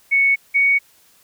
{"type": "tone pair in turn", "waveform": "sine", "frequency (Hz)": [2216, 2233], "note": ["C#7", "C#7"], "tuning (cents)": [-1, 12], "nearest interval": "unison", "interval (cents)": 13, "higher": "second", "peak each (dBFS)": -12, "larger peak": "neither", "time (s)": [[0.11, 0.36], [0.54, 0.79]], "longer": "neither", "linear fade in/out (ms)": 20, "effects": ["white hiss -54 dBFS RMS until 1.23 s"]}